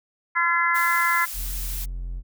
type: harmonic tone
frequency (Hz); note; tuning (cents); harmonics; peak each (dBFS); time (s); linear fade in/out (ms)
341.2; F4; -40; 3 / 4 / 5 / 6; -24 / -24 / -24 / -24; 0.35-1.26; 20
type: noise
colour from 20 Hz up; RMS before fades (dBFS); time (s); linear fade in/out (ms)
blue; -33; 0.74-1.86; 20
type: tone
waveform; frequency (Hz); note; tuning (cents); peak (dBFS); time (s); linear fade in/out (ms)
triangle; 43.65; F1; 0; -26; 1.33-2.23; 50
effects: none